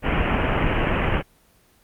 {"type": "low-pass noise", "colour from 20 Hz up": "pink", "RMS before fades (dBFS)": -21, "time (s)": [0.02, 1.23], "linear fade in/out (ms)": 50, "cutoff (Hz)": 3000, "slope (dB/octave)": 96, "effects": ["pink hiss -58 dBFS RMS until 1.83 s", "Opus 24 kbps"]}